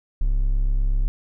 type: tone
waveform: triangle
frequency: 34.12 Hz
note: C#1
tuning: 27 cents flat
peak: -15 dBFS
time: 0.21-1.08 s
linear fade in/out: 0 ms
effects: none